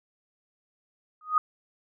sine tone with exponential growth, 1244.5 Hz, D#6, in tune, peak -15 dBFS, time 1.21-1.38 s, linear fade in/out 2 ms, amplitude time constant 36 ms, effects none

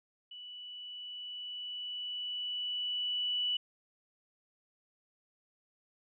sine tone with level ramp, 2960 Hz, F#7, in tune, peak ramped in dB -45 to -29 dBFS, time 0.31-3.57 s, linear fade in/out 5 ms, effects none

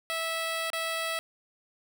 10% pulse tone with dropouts, 654 Hz, E5, 14 cents flat, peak -21 dBFS, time 0.1-1.19 s, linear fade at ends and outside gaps 0 ms, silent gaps 0.702-0.732 s, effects none

